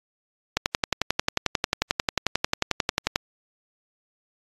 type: click train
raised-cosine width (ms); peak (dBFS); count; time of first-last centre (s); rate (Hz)
0.2; -3; 30; 0.57-3.159; 11.2
effects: AAC 32 kbps